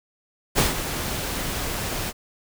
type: noise with ADSR envelope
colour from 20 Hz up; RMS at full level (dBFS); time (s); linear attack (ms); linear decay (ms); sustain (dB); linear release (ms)
pink; -18; 0.55-2.13; 36; 150; -10; 46
effects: none